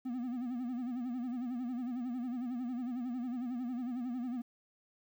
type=tone with vibrato; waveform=triangle; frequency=246.9 Hz; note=B3; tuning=in tune; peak=-33 dBFS; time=0.05-4.42 s; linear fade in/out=10 ms; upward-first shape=sine; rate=11 Hz; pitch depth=96 cents each way; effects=11-bit